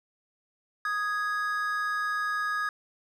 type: tone pair together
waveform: triangle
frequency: 1244.5 / 1661.2 Hz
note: D#6 / G#6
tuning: 0 / 0 cents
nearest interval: perfect fourth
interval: 500 cents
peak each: -28 dBFS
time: 0.85-2.69 s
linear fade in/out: 2 ms
effects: none